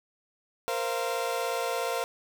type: chord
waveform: 30% pulse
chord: Bb suspended second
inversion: none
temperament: equal with one note detuned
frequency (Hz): 466.2 / 523.3 / 688.8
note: Bb4 / C5 / F5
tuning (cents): 0 / 0 / -24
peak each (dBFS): -30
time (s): 0.68-2.04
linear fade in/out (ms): 0
effects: none